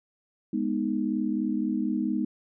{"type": "chord", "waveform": "sine", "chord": "G# minor", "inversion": "none", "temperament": "equal", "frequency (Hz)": [207.7, 246.9, 311.1], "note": ["G#3", "B3", "D#4"], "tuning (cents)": [0, 0, 0], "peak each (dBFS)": -29, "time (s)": [0.53, 2.25], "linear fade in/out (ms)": 5, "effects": []}